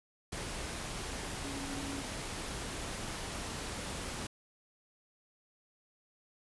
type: tone in noise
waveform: sine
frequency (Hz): 277.2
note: C#4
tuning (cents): 0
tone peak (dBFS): -41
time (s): 1.44-2.02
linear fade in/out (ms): 5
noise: pink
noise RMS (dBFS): -40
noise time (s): 0.32-4.27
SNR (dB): -4
effects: resampled to 24000 Hz